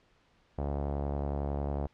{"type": "tone with low-pass filter", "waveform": "sawtooth", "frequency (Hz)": 71, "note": "C#2", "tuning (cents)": 42, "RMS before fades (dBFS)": -33, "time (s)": [0.58, 1.87], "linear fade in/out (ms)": 5, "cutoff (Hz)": 710, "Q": 2.2, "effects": ["pink hiss -67 dBFS RMS until 1.93 s", "low-pass 4000 Hz 12 dB/octave"]}